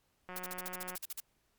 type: click train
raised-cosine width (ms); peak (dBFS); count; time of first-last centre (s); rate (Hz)
0.5; -30; 122; 0.29-0.955; 182
type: noise bursts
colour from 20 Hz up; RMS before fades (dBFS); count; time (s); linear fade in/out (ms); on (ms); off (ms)
blue; -40; 12; 0.36-1.201; 2; 27; 47
effects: pink hiss -75 dBFS RMS until 1.58 s + MP3 96 kbps